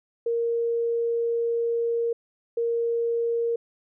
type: tone pair in turn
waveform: sine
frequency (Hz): 466.2 / 466.2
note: A#4 / A#4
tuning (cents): 0 / 0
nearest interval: unison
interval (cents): 0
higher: neither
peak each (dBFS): -22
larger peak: neither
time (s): 0.26-2.13 / 2.57-3.56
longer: first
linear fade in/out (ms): 5
effects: none